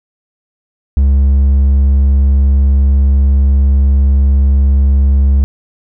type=tone with hard clipping; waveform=sine; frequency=68.6 Hz; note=C#2; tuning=17 cents flat; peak=-7 dBFS; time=0.97-5.44 s; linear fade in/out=0 ms; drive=3 dB; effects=none